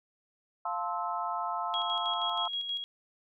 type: chord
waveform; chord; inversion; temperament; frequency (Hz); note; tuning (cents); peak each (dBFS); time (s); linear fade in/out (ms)
sine; F major seventh; none; equal with one note detuned; 698.5 / 880 / 1046.5 / 1302.6; F5 / A5 / C6 / E6; 0 / 0 / 0 / -21; -36; 0.65-2.48; 5
type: tone with tremolo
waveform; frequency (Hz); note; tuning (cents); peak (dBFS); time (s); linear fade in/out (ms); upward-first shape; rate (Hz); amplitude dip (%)
sine; 3300; G#7; -12; -30; 1.74-2.84; 0; square; 6.3; 45
effects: none